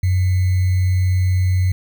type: tone with sample-and-hold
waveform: sine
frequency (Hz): 92.1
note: F#2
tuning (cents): -7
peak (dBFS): -13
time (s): 0.03-1.72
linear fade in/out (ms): 5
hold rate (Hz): 2100
effects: none